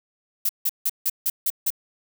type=noise bursts; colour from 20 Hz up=violet; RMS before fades=-22 dBFS; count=7; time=0.45-1.704 s; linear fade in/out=5 ms; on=42 ms; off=160 ms; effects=none